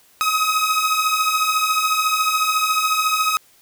sawtooth beating tone pair, 1259 / 1273 Hz, D#6 / D#6, +20 / +39 cents, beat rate 14 Hz, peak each -18 / -15 dBFS, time 0.21-3.37 s, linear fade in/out 0 ms, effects white hiss -54 dBFS RMS until 3.61 s

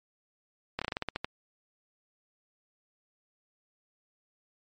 slowing click train, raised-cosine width 0.3 ms, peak -15 dBFS, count 10, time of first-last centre 0.79-1.245 s, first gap 26 ms, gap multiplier 1.16, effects MP3 48 kbps

